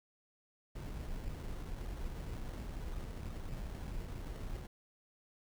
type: noise with sample-and-hold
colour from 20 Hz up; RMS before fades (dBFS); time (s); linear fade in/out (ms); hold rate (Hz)
brown; -42; 0.75-4.67; 5; 2450
effects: none